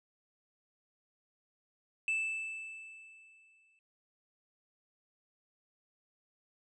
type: tone with exponential decay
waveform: triangle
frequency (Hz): 2637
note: E7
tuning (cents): 0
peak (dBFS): -27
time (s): 2.08-3.79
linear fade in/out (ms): 1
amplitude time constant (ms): 370
effects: resampled to 22050 Hz